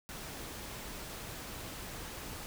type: noise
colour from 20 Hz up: pink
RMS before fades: -44 dBFS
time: 0.09-2.46 s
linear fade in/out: 0 ms
effects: none